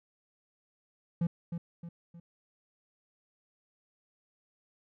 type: tone with echo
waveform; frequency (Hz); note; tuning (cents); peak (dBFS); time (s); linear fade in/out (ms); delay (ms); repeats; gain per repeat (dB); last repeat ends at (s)
triangle; 170; F3; -46; -24; 1.21-1.27; 5; 310; 3; -7; 2.2
effects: none